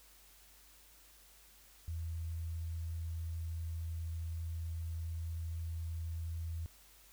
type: tone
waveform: sine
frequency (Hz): 82.41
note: E2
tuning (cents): 0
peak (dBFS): -37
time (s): 1.88-6.66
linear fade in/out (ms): 0
effects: added 50 Hz sine -65 dBFS peak until 7.12 s + white hiss -62 dBFS RMS until 7.12 s

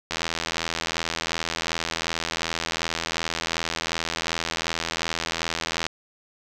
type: click train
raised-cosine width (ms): 0.2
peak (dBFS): -8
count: 477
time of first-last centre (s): 0.11-5.866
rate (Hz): 82.7
effects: none

